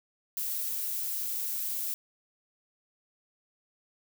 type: noise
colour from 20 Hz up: violet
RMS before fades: -33 dBFS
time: 0.37-1.94 s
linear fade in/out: 0 ms
effects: none